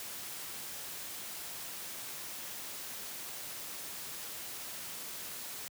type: noise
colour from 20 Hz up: white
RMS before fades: -43 dBFS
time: 0-5.68 s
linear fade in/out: 0 ms
effects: high-pass 80 Hz 12 dB/octave